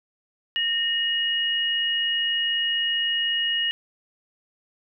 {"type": "tone pair together", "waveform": "sine", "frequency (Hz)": [1837.4, 2884], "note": ["A#6", "F#7"], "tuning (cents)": [-25, -45], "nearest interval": "minor sixth", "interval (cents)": 780, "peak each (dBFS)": [-28, -22], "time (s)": [0.56, 3.71], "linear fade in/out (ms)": 0, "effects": []}